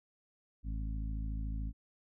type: harmonic tone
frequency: 53.7 Hz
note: A1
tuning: 41 cents flat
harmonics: 1 / 2 / 3 / 4 / 5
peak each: -35 / -45 / -48 / -49 / -50 dBFS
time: 0.63-1.73 s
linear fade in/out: 50 ms
effects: none